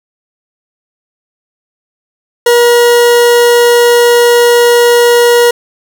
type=tone; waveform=40% pulse; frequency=478 Hz; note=A#4; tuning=43 cents sharp; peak=-3 dBFS; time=2.46-5.51 s; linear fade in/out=5 ms; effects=none